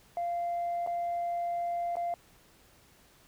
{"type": "tone with dropouts", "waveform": "sine", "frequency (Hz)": 693, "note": "F5", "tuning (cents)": -14, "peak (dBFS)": -28, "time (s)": [0.17, 2.14], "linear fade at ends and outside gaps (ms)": 1, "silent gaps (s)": [[0.864, 0.873], [1.956, 1.968]], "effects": ["tanh soft clip ceiling -27 dBFS", "pink hiss -61 dBFS RMS until 3.27 s"]}